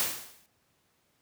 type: noise with exponential decay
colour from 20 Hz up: white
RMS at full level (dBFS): -26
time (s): 0-0.46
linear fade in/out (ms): 0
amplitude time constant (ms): 100
effects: pink hiss -71 dBFS RMS until 1.21 s + high-pass 80 Hz 12 dB/octave